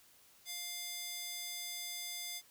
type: tone with high-pass filter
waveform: square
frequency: 700 Hz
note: F5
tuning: 4 cents sharp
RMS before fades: -43 dBFS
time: 0.45-2.42 s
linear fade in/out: 50 ms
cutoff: 3700 Hz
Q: 0.94
effects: white hiss -64 dBFS RMS until 2.5 s